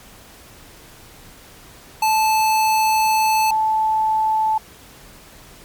square / sine tone pair in turn, 873 / 873 Hz, A5 / A5, -14 / -14 cents, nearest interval unison, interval 0 cents, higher neither, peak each -15 dBFS, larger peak neither, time 2.02-3.51 / 3.51-4.58 s, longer first, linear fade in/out 5 ms, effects pink hiss -44 dBFS RMS until 5.64 s + MP3 96 kbps

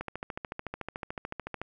click train, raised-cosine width 0.5 ms, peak -20 dBFS, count 23, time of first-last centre 0.01-1.616 s, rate 13.7 Hz, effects none

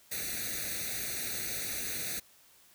white noise with comb filter, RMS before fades -36 dBFS, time 0.11-2.2 s, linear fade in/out 10 ms, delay 0.48 ms, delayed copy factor +0.95, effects white hiss -61 dBFS RMS until 2.74 s

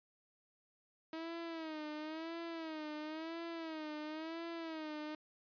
sawtooth tone with vibrato, 318.7 Hz, D#4, 42 cents sharp, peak -38 dBFS, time 1.13-5.15 s, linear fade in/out 2 ms, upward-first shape sine, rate 0.97 Hz, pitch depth 92 cents each way, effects resampled to 11025 Hz

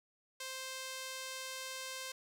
sawtooth tone with band-pass filter, 523.3 Hz, C5, in tune, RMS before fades -44 dBFS, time 0.4-2.12 s, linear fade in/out 5 ms, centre 6100 Hz, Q 0.55, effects none

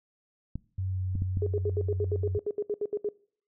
clicks, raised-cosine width 5 ms, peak -21 dBFS, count 4, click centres 0.556 / 1.154 / 1.221 / 1.372 s
sine tone with pitch glide, 94.2 to 92.9 Hz, F#2 to F#2, +32 to +7 cents, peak -28 dBFS, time 0.78-2.38 s, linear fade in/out 5 ms, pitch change -25 cents, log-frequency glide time 0.89-0.99 s
sine tone bursts, 415.3 Hz, G#4, in tune, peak -26 dBFS, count 15, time 1.42-3.089 s, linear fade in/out 2 ms, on 45 ms, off 71 ms
effects noise-tail reverb RT60 0.5 s tail -23 dB re dry

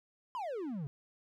triangle exponential sweep, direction down, 1046.5 to 131.8 Hz, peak -34 dBFS, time 0.35-0.87 s, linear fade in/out 0 ms, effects none

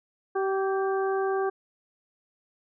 harmonic tone with a mistuned harmonic, 386.2 Hz, G4, 26 cents flat, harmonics 1 / 2 / 3 / 4, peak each -25 / -31 / -35 / -37 dBFS, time 0.35-1.5 s, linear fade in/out 10 ms, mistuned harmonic 4, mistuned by +33 cents, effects none

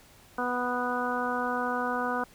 harmonic tone, 246.9 Hz, B3, in tune, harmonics 1 / 2 / 3 / 4 / 5 / 6, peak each -34 / -34 / -34 / -34 / -34 / -34 dBFS, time 0.38-2.24 s, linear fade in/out 5 ms, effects pink hiss -56 dBFS RMS until 2.34 s

